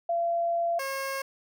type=tone pair in turn; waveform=sine / 15% pulse; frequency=682 / 541.3 Hz; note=F5 / C#5; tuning=-41 / -41 cents; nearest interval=major third; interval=400 cents; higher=first; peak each=-24 dBFS; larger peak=neither; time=0.09-0.79 / 0.79-1.22 s; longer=first; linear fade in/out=5 ms; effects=none